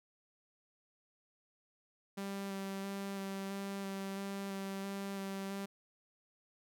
sawtooth tone with vibrato, 196 Hz, G3, in tune, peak -35 dBFS, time 2.17-5.66 s, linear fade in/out 10 ms, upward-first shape square, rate 1.5 Hz, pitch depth 11 cents each way, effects none

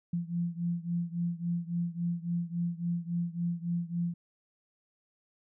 sine beating tone pair, 170.6 / 174.2 Hz, F3 / F3, -40 / -4 cents, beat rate 3.6 Hz, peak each -32 / -34 dBFS, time 0.13-4.14 s, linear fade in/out 5 ms, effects none

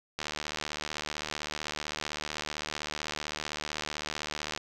click train, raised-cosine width 0.2 ms, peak -16 dBFS, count 333, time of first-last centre 0.19-4.576 s, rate 75.7 Hz, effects 9-bit

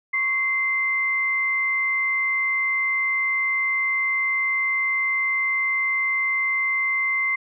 sine tone pair together, 1100 / 2080 Hz, C#6 / C7, -14 / -11 cents, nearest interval major seventh, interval 1103 cents, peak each -31 / -20 dBFS, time 0.13-7.36 s, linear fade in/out 10 ms, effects none

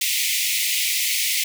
pink high-pass noise, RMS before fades -22 dBFS, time 0.01-1.44 s, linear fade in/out 5 ms, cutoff 2000 Hz, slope 96 dB/octave, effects none

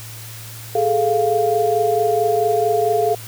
sine tone cluster, 414.3 / 438.8 / 696 Hz, G#4 / A4 / F5, -4 / -5 / -6 cents, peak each -20 / -19 / -18 dBFS, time 0.75-3.15 s, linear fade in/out 5 ms, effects added 112 Hz sine -35 dBFS peak until 3.27 s + white hiss -37 dBFS RMS until 3.27 s

